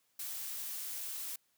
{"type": "noise", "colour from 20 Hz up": "blue", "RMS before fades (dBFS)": -41, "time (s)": [0.19, 1.36], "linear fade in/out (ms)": 5, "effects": ["white hiss -75 dBFS RMS until 1.57 s", "high-pass 80 Hz 12 dB/octave"]}